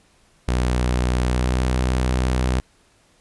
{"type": "tone with pitch glide", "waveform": "sawtooth", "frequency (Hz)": [61.74, 63.07], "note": ["B1", "B1"], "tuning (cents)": [0, 37], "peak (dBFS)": -14, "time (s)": [0.48, 2.6], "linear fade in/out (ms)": 0, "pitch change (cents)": 37, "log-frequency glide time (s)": [1.25, 1.63], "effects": ["pink hiss -58 dBFS RMS until 3.2 s", "resampled to 24000 Hz"]}